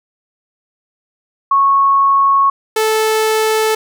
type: tone pair in turn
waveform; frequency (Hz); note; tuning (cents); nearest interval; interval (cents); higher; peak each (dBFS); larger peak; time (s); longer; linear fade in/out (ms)
sine / sawtooth; 1102 / 437.3; C#6 / A4; -11 / -11; octave + major third; 1600; first; -8; neither; 1.51-2.5 / 2.76-3.75; neither; 5
effects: none